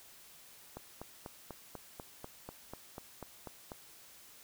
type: click train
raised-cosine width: 1 ms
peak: -29 dBFS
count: 13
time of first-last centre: 0.77-3.718 s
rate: 4.07 Hz
effects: white hiss -57 dBFS RMS until 4.43 s